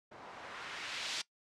blue noise with low-pass filter sweep, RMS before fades -43 dBFS, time 0.11-1.22 s, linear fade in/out 10 ms, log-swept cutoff 700 to 4700 Hz, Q 1, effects noise-tail reverb RT60 0.1 s tail -20 dB re dry + low-pass 8000 Hz 12 dB/octave

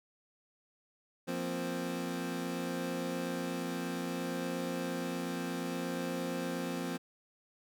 25% pulse chord, F suspended fourth, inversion none, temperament equal, 174.61 / 233.1 / 261.6 Hz, F3 / Bb3 / C4, 0 / 0 / 0 cents, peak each -35 / -38 / -34 dBFS, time 1.27-6.98 s, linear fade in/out 20 ms, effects none

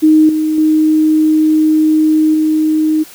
sine tone with level steps, 311.1 Hz, D#4, in tune, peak -4 / -11 / -7 / -9 dBFS, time 0.02-3.04 s, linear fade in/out 20 ms, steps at 0.29 / 0.58 / 2.34 s, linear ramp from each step 2 ms, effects white hiss -37 dBFS RMS until 3.14 s

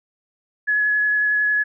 sine tone with vibrato, 1694 Hz, G#6, 34 cents sharp, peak -16 dBFS, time 0.67-1.64 s, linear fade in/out 20 ms, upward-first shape triangle, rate 11 Hz, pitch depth 12 cents each way, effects none

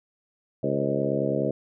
harmonic tone with a mistuned harmonic, 69.6 Hz, C#2, 8 cents sharp, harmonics 2 / 3 / 4 / 5 / 6 / 7 / 8 / 9, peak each -31 / -31 / -31 / -31 / -31 / -31 / -31 / -31 dBFS, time 0.63-1.51 s, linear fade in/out 5 ms, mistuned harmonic 8, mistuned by -39 cents, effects none

